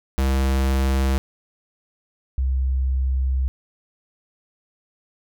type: tone pair in turn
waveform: square / sine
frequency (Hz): 66.7 / 65.4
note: C2 / C2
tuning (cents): +34 / 0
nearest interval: unison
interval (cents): 34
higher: first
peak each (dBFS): -18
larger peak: neither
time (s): 0.18-1.18 / 2.38-3.48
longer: second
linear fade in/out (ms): 0
effects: none